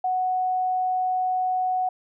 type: tone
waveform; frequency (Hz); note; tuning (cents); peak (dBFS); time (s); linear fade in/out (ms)
sine; 740; F#5; 0; -21; 0.04-1.89; 5
effects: none